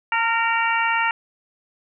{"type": "harmonic tone with a mistuned harmonic", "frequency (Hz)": 461.5, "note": "A#4", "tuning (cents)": -17, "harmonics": [2, 3, 4, 5, 6], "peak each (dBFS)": [-22, -24, -25, -26, -27], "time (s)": [0.12, 1.11], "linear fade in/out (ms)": 2, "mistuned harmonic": 2, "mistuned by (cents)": -23, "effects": []}